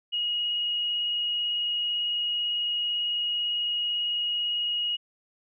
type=tone with vibrato; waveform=sine; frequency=2887 Hz; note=F#7; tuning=43 cents flat; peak=-25 dBFS; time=0.12-4.97 s; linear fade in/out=20 ms; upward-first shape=triangle; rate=18 Hz; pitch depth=11 cents each way; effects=none